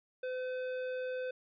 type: tone with hard clipping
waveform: sine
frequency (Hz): 509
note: C5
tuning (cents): -48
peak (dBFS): -37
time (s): 0.23-1.31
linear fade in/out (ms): 5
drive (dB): 11
effects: resampled to 11025 Hz